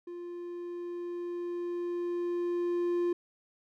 triangle tone with level ramp, 349.2 Hz, F4, in tune, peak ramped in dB -37 to -24 dBFS, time 0.07-3.13 s, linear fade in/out 5 ms, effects none

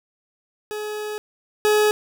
40% pulse tone pair in turn, 423.1 / 423.1 Hz, G#4 / G#4, +32 / +32 cents, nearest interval unison, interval 0 cents, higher neither, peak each -26 / -14 dBFS, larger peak second, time 0.71-1.18 / 1.65-1.91 s, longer first, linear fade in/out 0 ms, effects none

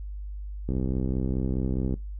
click train, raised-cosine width 3 ms, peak -16 dBFS, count 82, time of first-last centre 0.69-1.94 s, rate 64.8 Hz, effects noise-tail reverb RT60 0.2 s tail -19 dB re dry + added 50 Hz sine -33 dBFS peak until 2.19 s

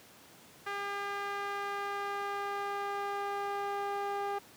sawtooth tone with band-pass filter sweep, 402.4 Hz, G4, 45 cents sharp, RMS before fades -36 dBFS, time 0.66-4.39 s, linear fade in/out 10 ms, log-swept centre 1500 to 840 Hz, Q 1.4, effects pink hiss -56 dBFS RMS until 4.56 s + high-pass 150 Hz 12 dB/octave

